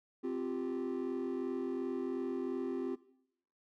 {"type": "chord", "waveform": "triangle", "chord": "C suspended fourth", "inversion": "none", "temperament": "equal", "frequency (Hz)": [261.6, 349.2, 392], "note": ["C4", "F4", "G4"], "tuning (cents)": [0, 0, 0], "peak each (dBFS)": [-35, -36, -37], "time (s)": [0.23, 2.96], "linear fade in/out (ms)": 20, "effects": ["noise-tail reverb RT60 0.7 s tail -18 dB re dry", "tanh soft clip ceiling -27 dBFS"]}